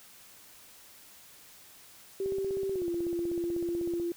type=tone with pitch glide; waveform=sine; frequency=388 to 343.7 Hz; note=G4 to F4; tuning=-18 to -28 cents; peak=-29 dBFS; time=2.2-4.12 s; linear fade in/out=2 ms; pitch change=-210 cents; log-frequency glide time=2.73-2.86 s
type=click train; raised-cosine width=2 ms; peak=-30 dBFS; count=29; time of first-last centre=2.26-3.999 s; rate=16.1 Hz
effects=white hiss -54 dBFS RMS until 4.16 s